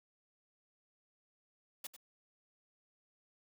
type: noise with echo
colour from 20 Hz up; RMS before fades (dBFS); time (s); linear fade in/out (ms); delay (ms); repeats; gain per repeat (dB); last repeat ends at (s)
white; -43; 1.84-1.87; 5; 95; 1; -11; 1.965
effects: high-pass 200 Hz 12 dB/octave